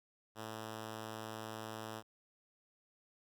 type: tone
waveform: 5% pulse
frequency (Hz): 110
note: A2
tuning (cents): 0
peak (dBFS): -32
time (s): 0.35-2.03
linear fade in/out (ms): 50
effects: none